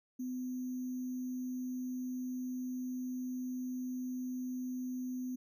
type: tone with sample-and-hold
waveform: sine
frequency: 253.4 Hz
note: B3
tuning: 45 cents sharp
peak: -36 dBFS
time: 0.19-5.36 s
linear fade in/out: 10 ms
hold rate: 6300 Hz
effects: none